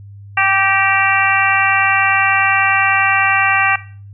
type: harmonic tone with a mistuned harmonic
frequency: 390 Hz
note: G4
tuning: 9 cents flat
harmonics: 2 / 3 / 4 / 5 / 6 / 7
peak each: -18 / -18 / -18 / -18 / -18 / -18 dBFS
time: 0.37-3.76 s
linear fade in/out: 5 ms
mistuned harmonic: 5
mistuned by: -30 cents
effects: noise-tail reverb RT60 0.4 s tail -17 dB re dry + added 100 Hz sine -33 dBFS peak until 4.13 s